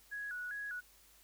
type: tone with vibrato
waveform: sine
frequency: 1564 Hz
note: G6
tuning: 4 cents flat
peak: -39 dBFS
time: 0.11-0.81 s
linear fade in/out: 20 ms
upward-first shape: square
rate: 2.5 Hz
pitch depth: 110 cents each way
effects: added 50 Hz sine -70 dBFS peak until 1.23 s + white hiss -64 dBFS RMS until 1.23 s